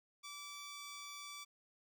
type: tone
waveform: 10% pulse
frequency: 1157 Hz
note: D6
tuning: 26 cents flat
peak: -39 dBFS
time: 0.23-1.45 s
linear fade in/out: 20 ms
effects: none